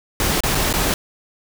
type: noise with dropouts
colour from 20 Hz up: pink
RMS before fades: -19 dBFS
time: 0.2-0.94 s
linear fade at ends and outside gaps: 1 ms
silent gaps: 0.405-0.435 / 0.548-0.552 / 0.728-0.738 s
effects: none